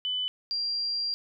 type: tone pair in turn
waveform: sine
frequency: 3000 / 4753 Hz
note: F#7 / D8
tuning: +23 / +20 cents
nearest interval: minor sixth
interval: 797 cents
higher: second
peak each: -27 dBFS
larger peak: neither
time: 0.05-0.28 / 0.51-1.14 s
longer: second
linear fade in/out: 0 ms
effects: none